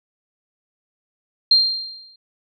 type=tone with exponential decay; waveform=sine; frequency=4186 Hz; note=C8; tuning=in tune; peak=-8 dBFS; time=1.51-2.16 s; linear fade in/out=5 ms; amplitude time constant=140 ms; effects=none